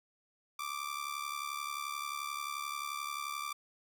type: tone with amplitude modulation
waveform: sawtooth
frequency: 1174.7 Hz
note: D6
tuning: in tune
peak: -30 dBFS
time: 0.59-3.53 s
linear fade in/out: 5 ms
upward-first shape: sine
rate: 71.4 Hz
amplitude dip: 75%
effects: none